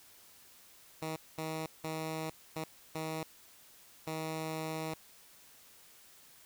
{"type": "tone bursts at uneven times", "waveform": "10% pulse", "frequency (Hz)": 158.7, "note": "D#3", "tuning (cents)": 35, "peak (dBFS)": -28, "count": 6, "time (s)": [[1.02, 1.16], [1.38, 1.66], [1.84, 2.3], [2.56, 2.64], [2.95, 3.23], [4.07, 4.94]], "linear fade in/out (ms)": 2, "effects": ["white hiss -59 dBFS RMS until 6.45 s"]}